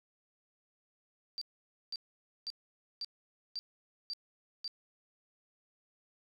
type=tone bursts; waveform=sine; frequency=4673 Hz; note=D8; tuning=9 cents flat; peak=-36 dBFS; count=7; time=1.38-4.678 s; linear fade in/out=0 ms; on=34 ms; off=510 ms; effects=none